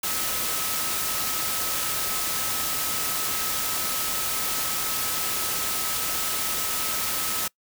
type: tone in noise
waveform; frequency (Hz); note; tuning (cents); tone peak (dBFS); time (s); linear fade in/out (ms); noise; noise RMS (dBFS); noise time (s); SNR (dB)
sine; 1287; E6; -42; -37; 0.03-7.48; 5; white; -27; 0.03-7.48; -13
effects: noise-tail reverb RT60 0.1 s tail -24 dB re dry